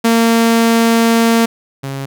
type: tone pair in turn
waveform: sawtooth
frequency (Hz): 229.3 / 136.6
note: A#3 / C#3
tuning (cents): -28 / -25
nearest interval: major sixth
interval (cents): 897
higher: first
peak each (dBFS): -5 / -17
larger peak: first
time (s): 0.04-1.46 / 1.83-2.06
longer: first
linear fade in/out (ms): 10
effects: none